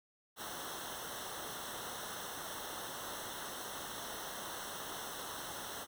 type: noise with comb filter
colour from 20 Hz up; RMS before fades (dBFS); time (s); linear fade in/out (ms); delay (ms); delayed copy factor
pink; -44; 0.36-5.87; 50; 0.42; -0.9
effects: none